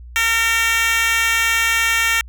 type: tone with high-pass filter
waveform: 10% pulse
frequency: 456.9 Hz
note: A#4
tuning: 35 cents flat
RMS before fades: -17 dBFS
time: 0.16-2.21 s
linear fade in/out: 0 ms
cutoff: 1900 Hz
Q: 1.5
effects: added 60 Hz sine -34 dBFS peak until 2.28 s